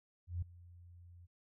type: tone with ADSR envelope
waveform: sine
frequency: 87.31 Hz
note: F2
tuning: in tune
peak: -33 dBFS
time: 0.27-1.27 s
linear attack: 150 ms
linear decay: 7 ms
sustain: -21 dB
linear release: 24 ms
effects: none

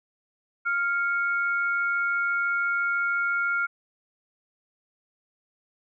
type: tone pair together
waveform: sine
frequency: 1396.9 / 2209 Hz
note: F6 / C#7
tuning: 0 / -7 cents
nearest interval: minor sixth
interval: 793 cents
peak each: -23 / -32 dBFS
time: 0.65-3.67 s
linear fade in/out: 20 ms
effects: none

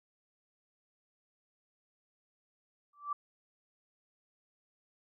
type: tone with exponential growth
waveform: sine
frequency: 1165 Hz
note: D6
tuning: 14 cents flat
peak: -29 dBFS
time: 2.93-3.13 s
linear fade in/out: 5 ms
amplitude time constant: 43 ms
effects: none

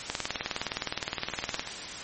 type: two click trains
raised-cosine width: 0.2 ms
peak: -11 / -19 dBFS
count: 30 / 4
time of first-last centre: 0.1-1.595 / 1.3-1.674 s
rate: 19.4 / 8.02 Hz
effects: white hiss -38 dBFS RMS until 2.03 s + MP3 32 kbps

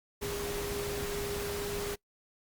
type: tone in noise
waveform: sine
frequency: 406.6 Hz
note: G#4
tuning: 37 cents flat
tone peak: -36 dBFS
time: 0.21-1.96 s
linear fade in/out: 20 ms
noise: pink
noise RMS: -38 dBFS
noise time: 0.21-1.96 s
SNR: -1 dB
effects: noise-tail reverb RT60 0.1 s tail -24 dB re dry + Opus 48 kbps

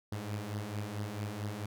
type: beating tone pair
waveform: sawtooth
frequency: 101.3 / 105.8 Hz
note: G#2 / G#2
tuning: -43 / +33 cents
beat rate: 4.5 Hz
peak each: -37 / -34 dBFS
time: 0.12-1.66 s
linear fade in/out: 5 ms
effects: none

